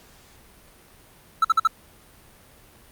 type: tone bursts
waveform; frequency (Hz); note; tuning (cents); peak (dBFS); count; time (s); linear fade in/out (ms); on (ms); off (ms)
triangle; 1318.5; E6; 0; -12; 4; 1.42-1.674; 5; 26; 50
effects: pink hiss -52 dBFS RMS until 2.91 s + Opus 48 kbps